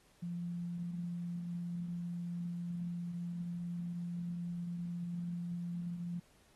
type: tone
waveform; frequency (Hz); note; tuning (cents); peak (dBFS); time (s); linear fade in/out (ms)
sine; 173.3; F3; -13; -37; 0.22-6.2; 10
effects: pink hiss -68 dBFS RMS until 6.55 s + AAC 32 kbps